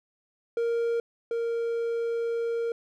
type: tone pair in turn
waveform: triangle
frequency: 466.2 / 464.5 Hz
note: A#4 / A#4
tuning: 0 / -6 cents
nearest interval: unison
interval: 6 cents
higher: first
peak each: -22 / -24 dBFS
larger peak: first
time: 0.57-1 / 1.31-2.72 s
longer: second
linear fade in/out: 2 ms
effects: none